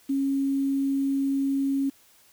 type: tone with quantisation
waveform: sine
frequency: 274 Hz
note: C#4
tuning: 20 cents flat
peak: -22 dBFS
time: 0.09-1.9 s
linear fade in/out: 10 ms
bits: 8
effects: white hiss -58 dBFS RMS until 2.32 s